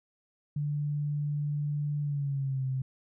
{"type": "tone with pitch glide", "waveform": "sine", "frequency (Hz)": [146.83, 131.57], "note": ["D3", "C3"], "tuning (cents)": [0, 10], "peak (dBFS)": -28, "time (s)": [0.56, 2.82], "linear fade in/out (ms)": 5, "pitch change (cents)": -190, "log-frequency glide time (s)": [2.01, 2.65], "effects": []}